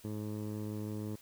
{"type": "tone with low-pass filter", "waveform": "15% pulse", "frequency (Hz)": 106.1, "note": "G#2", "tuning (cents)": 38, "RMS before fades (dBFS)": -39, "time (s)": [0.04, 1.16], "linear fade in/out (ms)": 10, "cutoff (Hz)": 570, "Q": 0.66, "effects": ["white hiss -59 dBFS RMS until 1.21 s"]}